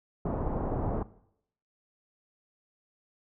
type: low-pass noise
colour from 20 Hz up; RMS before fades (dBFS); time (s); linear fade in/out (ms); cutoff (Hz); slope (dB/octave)
pink; -31; 0.25-1.03; 5; 930; 24
effects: noise-tail reverb RT60 0.7 s tail -18 dB re dry